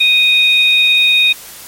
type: tone pair together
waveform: sine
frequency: 2489 / 3726 Hz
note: D#7 / A#7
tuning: 0 / -2 cents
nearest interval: perfect fifth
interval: 698 cents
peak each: -10 dBFS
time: 0-1.33 s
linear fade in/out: 10 ms
effects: white hiss -33 dBFS RMS until 1.67 s + MP3 64 kbps